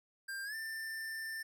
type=tone with pitch glide; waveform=square; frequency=1591 to 1785.8 Hz; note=G6 to A6; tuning=+25 to +25 cents; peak=-40 dBFS; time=0.28-1.43 s; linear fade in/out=10 ms; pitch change=+200 cents; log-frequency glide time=0.44-0.55 s; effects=none